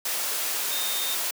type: tone in noise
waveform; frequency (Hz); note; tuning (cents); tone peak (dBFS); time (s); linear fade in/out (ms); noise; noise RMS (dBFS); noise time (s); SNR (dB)
sine; 3663; A#7; -31; -31; 0.71-1.15; 5; white; -28; 0.05-1.31; -6
effects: high-pass 400 Hz 12 dB/octave